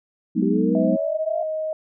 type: chord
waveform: sine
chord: G# minor seventh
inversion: third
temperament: equal with one note detuned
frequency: 185 / 208.9 / 246.9 / 311.1 Hz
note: F#3 / G#3 / B3 / D#4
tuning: 0 / +10 / 0 / 0 cents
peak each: -23 dBFS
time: 0.35-0.97 s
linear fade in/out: 20 ms
type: linear sweep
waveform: sine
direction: up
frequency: 378.2 to 698.5 Hz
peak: -24 dBFS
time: 0.42-1.43 s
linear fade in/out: 5 ms
type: tone with pitch glide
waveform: sine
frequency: 644 to 627.1 Hz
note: E5 to D#5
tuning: -41 to +13 cents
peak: -23 dBFS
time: 0.75-1.73 s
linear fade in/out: 2 ms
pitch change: -46 cents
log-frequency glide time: 1.09-1.26 s
effects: none